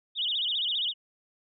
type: tone with vibrato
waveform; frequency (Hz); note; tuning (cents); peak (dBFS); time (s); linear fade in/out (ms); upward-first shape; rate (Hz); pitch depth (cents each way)
sine; 3305; G#7; -9; -26; 0.15-0.94; 50; sine; 15; 230
effects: none